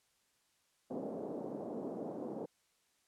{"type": "band-pass noise", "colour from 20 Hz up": "pink", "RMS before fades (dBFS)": -42, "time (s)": [0.9, 2.46], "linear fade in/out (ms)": 10, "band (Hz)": [210, 640], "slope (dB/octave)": 24, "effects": ["white hiss -75 dBFS RMS until 3.07 s", "low-pass 10000 Hz 12 dB/octave"]}